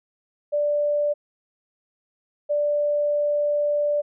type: tone pair in turn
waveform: sine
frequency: 587.3 / 587.3 Hz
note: D5 / D5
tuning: 0 / 0 cents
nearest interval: unison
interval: 0 cents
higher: neither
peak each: -19 dBFS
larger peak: neither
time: 0.52-1.14 / 2.49-4.02 s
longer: second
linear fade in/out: 20 ms
effects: none